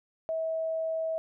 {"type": "tone", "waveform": "sine", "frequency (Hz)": 646, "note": "E5", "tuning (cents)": -35, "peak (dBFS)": -28, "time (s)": [0.29, 1.18], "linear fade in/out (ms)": 0, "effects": []}